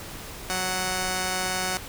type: tone pair together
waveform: 5% pulse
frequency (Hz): 185.1 / 740.4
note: F#3 / F#5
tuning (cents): +1 / +1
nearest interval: 2 octaves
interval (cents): 2400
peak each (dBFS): -18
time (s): 0.5-1.77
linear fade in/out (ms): 0
effects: pink hiss -39 dBFS RMS until 1.88 s